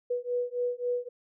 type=beating tone pair; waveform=sine; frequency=487.7 / 491.4 Hz; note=B4 / B4; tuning=-22 / -9 cents; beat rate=3.7 Hz; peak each=-31 dBFS; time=0.1-1.09 s; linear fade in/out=10 ms; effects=none